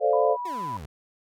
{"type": "chord", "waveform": "sine", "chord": "D minor seventh", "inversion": "second", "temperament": "equal", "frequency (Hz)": [440, 523.3, 587.3, 698.5], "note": ["A4", "C5", "D5", "F5"], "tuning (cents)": [0, 0, 0, 0], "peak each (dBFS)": -24, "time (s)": [0, 0.37], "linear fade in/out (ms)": 50}
{"type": "tone with vibrato", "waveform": "sine", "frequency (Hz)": 987.8, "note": "B5", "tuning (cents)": 0, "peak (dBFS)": -29, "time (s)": [0.13, 0.77], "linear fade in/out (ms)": 2, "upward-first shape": "sine", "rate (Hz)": 2.5, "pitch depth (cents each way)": 22}
{"type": "exponential sweep", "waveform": "25% pulse", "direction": "down", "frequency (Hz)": [392, 65.41], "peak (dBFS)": -33, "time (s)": [0.45, 0.86], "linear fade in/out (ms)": 5}
{"effects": []}